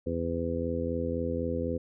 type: harmonic tone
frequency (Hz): 83.9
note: E2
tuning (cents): +31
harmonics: 1 / 2 / 3 / 4 / 5 / 6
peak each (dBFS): -35 / -38 / -34 / -38 / -37 / -33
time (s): 0.06-1.78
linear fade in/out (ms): 10
effects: none